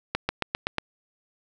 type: accelerating click train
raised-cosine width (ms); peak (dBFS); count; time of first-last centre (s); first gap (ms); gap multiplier
0.3; -8; 6; 0.15-0.783; 140; 0.95
effects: none